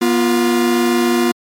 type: tone pair together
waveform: 45% pulse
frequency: 241.5 / 349.2 Hz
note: B3 / F4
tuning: -39 / 0 cents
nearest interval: tritone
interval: 639 cents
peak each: -15 dBFS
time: 0.01-1.32 s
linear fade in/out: 10 ms
effects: MP3 64 kbps